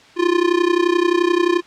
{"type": "tone with amplitude modulation", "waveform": "square", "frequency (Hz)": 349.2, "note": "F4", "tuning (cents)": 0, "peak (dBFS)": -11, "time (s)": [0.16, 1.62], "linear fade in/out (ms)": 50, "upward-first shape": "sine", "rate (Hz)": 31.5, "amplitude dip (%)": 85, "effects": ["white hiss -46 dBFS RMS until 1.66 s", "low-pass 4000 Hz 12 dB/octave"]}